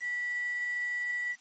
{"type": "tone with quantisation", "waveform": "sine", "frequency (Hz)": 1955, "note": "B6", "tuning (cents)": -18, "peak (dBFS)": -30, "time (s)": [0, 1.36], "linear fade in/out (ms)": 50, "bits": 8, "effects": ["white hiss -62 dBFS RMS until 1.4 s", "MP3 32 kbps"]}